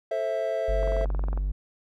triangle chord, A minor, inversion none, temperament equal with one note detuned, 440 / 529.9 / 659.3 Hz, A4 / C5 / E5, 0 / +22 / 0 cents, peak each -31 / -29 / -25 dBFS, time 0.11-1.05 s, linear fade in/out 5 ms
triangle tone, 49 Hz, G1, in tune, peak -22 dBFS, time 0.68-1.52 s, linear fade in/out 10 ms
click train, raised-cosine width 1 ms, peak -22 dBFS, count 13, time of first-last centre 0.83-1.375 s, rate 22 Hz
effects none

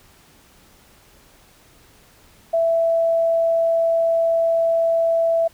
sine tone, 663 Hz, E5, 10 cents sharp, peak -15 dBFS, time 2.53-5.48 s, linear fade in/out 10 ms, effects pink hiss -52 dBFS RMS until 5.53 s

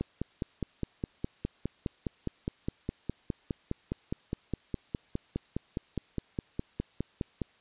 click train, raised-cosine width 3 ms, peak -18 dBFS, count 37, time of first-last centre 0.01-7.417 s, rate 4.86 Hz, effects white hiss -63 dBFS RMS until 7.6 s + resampled to 8000 Hz

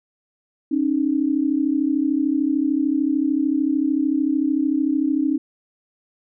sine tone pair together, 272.9 / 306.3 Hz, C#4 / D#4, -27 / -27 cents, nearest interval major second, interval 200 cents, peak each -20 dBFS, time 0.71-5.38 s, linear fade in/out 10 ms, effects none

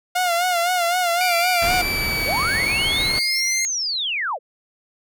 sawtooth tone with vibrato, 706 Hz, F5, 19 cents sharp, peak -14 dBFS, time 0.15-1.82 s, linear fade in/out 10 ms, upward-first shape sine, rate 3.9 Hz, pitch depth 71 cents each way
30% pulse tone with pitch glide, 2349 to 2093 Hz, D7 to C7, 0 to 0 cents, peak -19 dBFS, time 1.21-3.65 s, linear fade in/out 0 ms, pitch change -200 cents, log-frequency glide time 1.71-3.53 s
pink low-pass noise, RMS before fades -28 dBFS, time 1.62-3.19 s, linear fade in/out 0 ms, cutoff 3700 Hz, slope 12 dB/octave
sine linear two-way sweep, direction up then down, 421.8 to 6645 to 421.8 Hz, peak -21 dBFS, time 2.25-4.39 s, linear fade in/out 50 ms, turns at 3.66 s
effects none

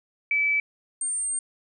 sine tone pair in turn, 2304 / 8699 Hz, D7 / C#9, -34 / -34 cents, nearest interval octave + major seventh, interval 2300 cents, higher second, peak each -20 / -25 dBFS, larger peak first, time 0.31-0.6 / 1.01-1.39 s, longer second, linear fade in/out 2 ms, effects none

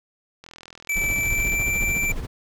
click train, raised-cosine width 0.2 ms, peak -24 dBFS, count 46, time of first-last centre 0.44-1.522 s, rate 41.6 Hz
square tone with pitch glide, 2318 to 2344 Hz, D7 to D7, -23 to -4 cents, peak -22 dBFS, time 0.89-2.12 s, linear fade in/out 5 ms, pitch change +19 cents, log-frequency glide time 1.01-1.62 s
brown noise with tremolo, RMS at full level -26 dBFS, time 0.95-2.27 s, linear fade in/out 20 ms, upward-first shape sine, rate 14 Hz, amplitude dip 55%
effects none

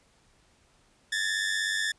sawtooth tone pair together, 1711 / 1807.4 Hz, A6 / A6, -49 / +46 cents, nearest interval minor second, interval 95 cents, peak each -26 dBFS, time 1.12-1.92 s, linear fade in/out 5 ms, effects pink hiss -64 dBFS RMS until 1.98 s + resampled to 22050 Hz

